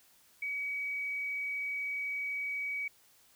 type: tone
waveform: sine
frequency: 2268 Hz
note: C#7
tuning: 39 cents sharp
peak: -33 dBFS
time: 0.42-2.88 s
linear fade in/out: 5 ms
effects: white hiss -64 dBFS RMS until 3.35 s